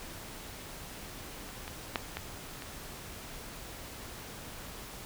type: clicks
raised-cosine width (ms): 0.3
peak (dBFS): -30 / -24 / -13 / -19 / -25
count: 5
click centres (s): 1.49 / 1.679 / 1.958 / 2.17 / 2.622
effects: pink hiss -45 dBFS RMS until 5.05 s